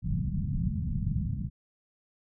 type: low-pass noise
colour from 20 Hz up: white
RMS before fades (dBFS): -30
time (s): 0.02-1.5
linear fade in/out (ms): 50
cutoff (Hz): 200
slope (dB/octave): 48
effects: none